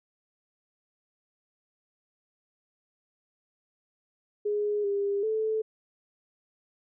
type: tone with pitch steps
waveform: sine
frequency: 415.6 / 401.7 / 437.4 Hz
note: G#4 / G4 / A4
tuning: +1 / +42 / -10 cents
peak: -25 dBFS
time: 4.45-5.62 s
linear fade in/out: 10 ms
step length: 390 ms
effects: none